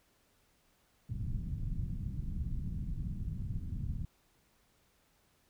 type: low-pass noise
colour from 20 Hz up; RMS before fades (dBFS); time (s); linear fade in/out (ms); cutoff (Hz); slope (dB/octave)
pink; -37; 1.09-4.05; 5; 180; 24
effects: pink hiss -71 dBFS RMS until 5.49 s